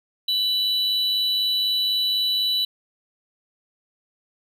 triangle tone pair together, 2988 / 3952 Hz, F#7 / B7, +16 / 0 cents, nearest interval perfect fourth, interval 484 cents, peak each -25 / -19 dBFS, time 0.28-2.65 s, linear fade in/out 5 ms, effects none

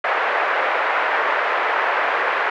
white band-pass noise, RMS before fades -20 dBFS, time 0.04-2.5 s, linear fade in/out 5 ms, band 480 to 1900 Hz, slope 24 dB/octave, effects none

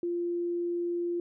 sine tone, 346.7 Hz, F4, 13 cents flat, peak -28 dBFS, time 0.03-1.2 s, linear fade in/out 2 ms, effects none

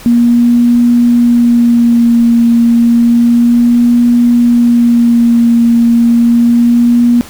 sine tone with vibrato, 236.8 Hz, A#3, 27 cents sharp, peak -4 dBFS, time 0.06-7.21 s, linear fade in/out 0 ms, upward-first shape sine, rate 0.31 Hz, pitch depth 21 cents each way, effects pink hiss -32 dBFS RMS until 7.29 s

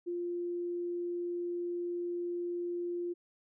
sine tone, 349.2 Hz, F4, in tune, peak -33 dBFS, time 0.06-3.14 s, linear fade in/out 20 ms, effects none

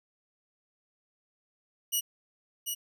10% pulse tone with echo, 2913 Hz, F#7, 28 cents flat, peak -18 dBFS, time 1.92-2.01 s, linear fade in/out 20 ms, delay 740 ms, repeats 1, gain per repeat -5 dB, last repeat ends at 2.75 s, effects none

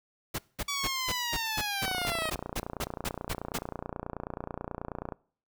pink noise bursts, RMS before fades -32 dBFS, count 14, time 0.34-3.584 s, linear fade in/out 10 ms, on 46 ms, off 200 ms
10% pulse linear sweep, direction down, 1147 to 622.3 Hz, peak -22 dBFS, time 0.68-2.3 s, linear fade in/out 5 ms
click train, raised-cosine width 1 ms, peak -21 dBFS, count 96, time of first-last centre 1.88-5.122 s, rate 29.3 Hz
effects noise-tail reverb RT60 0.5 s tail -24 dB re dry

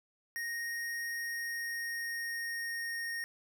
square tone with pitch glide, 1864.7 to 1852.9 Hz, A#6 to A#6, 0 to -11 cents, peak -36 dBFS, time 0.36-3.24 s, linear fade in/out 0 ms, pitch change -11 cents, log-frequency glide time 1.07-3.07 s, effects none

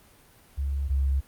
sine tone pair in turn, 69.3 / 68.11 Hz, C#2 / C#2, 0 / -30 cents, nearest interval unison, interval 30 cents, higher first, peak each -25 / -21 dBFS, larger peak second, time 0.57-0.89 / 0.89-1.21 s, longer neither, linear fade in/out 20 ms, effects pink hiss -56 dBFS RMS until 1.27 s + Opus 32 kbps

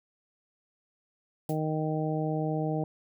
harmonic tone, 155.56 Hz, D#3, in tune, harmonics 1 / 2 / 3 / 4 / 5, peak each -30 / -33 / -35 / -36 / -37 dBFS, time 1.49-2.84 s, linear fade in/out 2 ms
blue noise with exponential decay, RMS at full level -40 dBFS, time 1.49-1.61 s, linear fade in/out 2 ms, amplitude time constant 24 ms
effects none

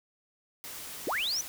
white noise, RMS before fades -42 dBFS, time 0.64-1.48 s, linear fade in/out 0 ms
sine linear sweep, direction up, 230 to 6150 Hz, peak -28 dBFS, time 1.07-1.41 s, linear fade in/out 2 ms
effects none

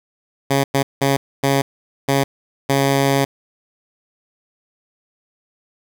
10% pulse tone bursts at uneven times, 137.9 Hz, C#3, 9 cents flat, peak -6 dBFS, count 6, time 0.5-0.64 / 0.74-0.83 / 1.01-1.17 / 1.43-1.62 / 2.08-2.24 / 2.69-3.25 s, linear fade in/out 10 ms, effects none

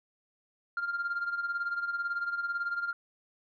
sine tone with tremolo, 1396.9 Hz, F6, in tune, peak -26 dBFS, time 0.77-2.93 s, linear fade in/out 2 ms, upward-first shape sine, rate 18 Hz, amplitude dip 70%, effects tanh soft clip ceiling -26 dBFS

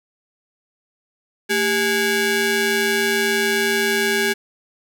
sawtooth ring-modulated tone, 622.3 Hz, D#5, in tune, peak -10 dBFS, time 1.49-4.34 s, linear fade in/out 20 ms, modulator 1020 Hz, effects none

